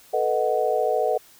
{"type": "chord", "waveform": "sine", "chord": "B dominant seventh", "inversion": "third", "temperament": "equal", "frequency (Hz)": [440, 493.9, 622.3, 740], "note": ["A4", "B4", "D#5", "F#5"], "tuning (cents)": [0, 0, 0, 0], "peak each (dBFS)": -25, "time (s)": [0.13, 1.18], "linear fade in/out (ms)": 10, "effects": ["white hiss -52 dBFS RMS until 1.39 s"]}